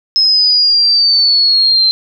sine exponential sweep, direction down, 5170 to 4104 Hz, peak -7 dBFS, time 0.16-1.91 s, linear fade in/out 0 ms, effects none

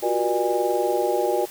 sine tone cluster, 355 / 375.4 / 480.2 / 601 / 819 Hz, F4 / F#4 / B4 / D5 / G#5, +28 / +25 / -49 / +40 / -24 cents, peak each -26 dBFS, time 0.02-1.46 s, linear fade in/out 20 ms, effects white hiss -41 dBFS RMS until 1.5 s

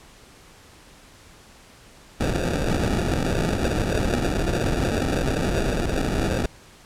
pink noise with sample-and-hold, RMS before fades -23 dBFS, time 2.2-6.46 s, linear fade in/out 5 ms, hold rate 1050 Hz, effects pink hiss -49 dBFS RMS until 6.85 s + low-pass 10000 Hz 12 dB/octave

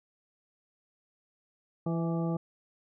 harmonic tone with a mistuned harmonic, 167.1 Hz, E3, 24 cents sharp, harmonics 1 / 2 / 3 / 4 / 5 / 7, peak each -29 / -35 / -39 / -41 / -43 / -46 dBFS, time 1.86-2.37 s, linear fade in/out 5 ms, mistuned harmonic 4, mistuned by -32 cents, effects none

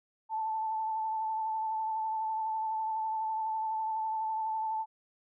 sine tone with vibrato, 879 Hz, A5, 2 cents flat, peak -30 dBFS, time 0.29-4.86 s, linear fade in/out 50 ms, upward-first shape sine, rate 12 Hz, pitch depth 21 cents each way, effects none

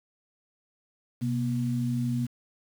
sine tone pair together, 127.08 / 239.9 Hz, B2 / A#3, +50 / +50 cents, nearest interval major seventh, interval 1100 cents, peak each -28 dBFS, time 1.21-2.27 s, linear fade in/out 20 ms, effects 8-bit

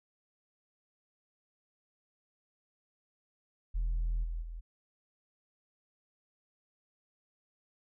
sine tone with level steps, 41.31 Hz, E1, 4 cents sharp, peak -27 / -33 / -39 dBFS, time 3.74-4.61 s, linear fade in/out 20 ms, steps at 4.23 / 4.41 s, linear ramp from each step 20 ms, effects tanh soft clip ceiling -27 dBFS

